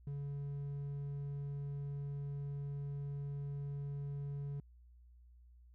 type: tone with hard clipping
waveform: sine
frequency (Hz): 141.7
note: C#3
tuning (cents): +38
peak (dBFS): -40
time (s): 0.07-4.6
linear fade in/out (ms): 2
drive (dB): 3
effects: added 60 Hz sine -58 dBFS peak until 5.74 s